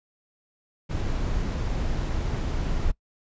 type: noise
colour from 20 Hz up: brown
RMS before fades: -26 dBFS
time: 0.89-2.92 s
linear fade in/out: 20 ms
effects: noise-tail reverb RT60 0.1 s tail -22 dB re dry + resampled to 16000 Hz